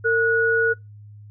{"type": "tone pair together", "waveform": "sine", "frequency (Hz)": [455.5, 1460], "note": ["A#4", "F#6"], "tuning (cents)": [-40, -24], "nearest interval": "octave + minor sixth", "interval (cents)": 2016, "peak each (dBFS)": -19, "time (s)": [0.04, 0.74], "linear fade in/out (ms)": 20, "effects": ["noise-tail reverb RT60 0.2 s tail -23 dB re dry", "added 104 Hz sine -40 dBFS peak until 1.3 s"]}